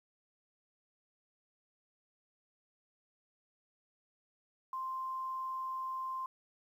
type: tone with quantisation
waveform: sine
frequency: 1046.5 Hz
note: C6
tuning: in tune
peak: -36 dBFS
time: 4.73-6.26 s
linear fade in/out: 2 ms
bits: 11
effects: none